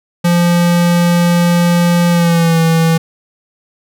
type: tone with pitch glide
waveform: square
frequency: 173.3 to 163.95 Hz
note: F3 to E3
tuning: -13 to -9 cents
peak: -9 dBFS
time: 0.24-2.98 s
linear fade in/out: 10 ms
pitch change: -96 cents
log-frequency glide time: 2.1-2.6 s
effects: none